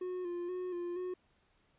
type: tone with vibrato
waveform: triangle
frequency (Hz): 357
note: F4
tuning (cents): +38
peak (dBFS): -34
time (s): 0.01-1.14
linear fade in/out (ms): 5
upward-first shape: square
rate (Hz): 2.1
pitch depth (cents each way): 36
effects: pink hiss -72 dBFS RMS until 1.78 s + resampled to 8000 Hz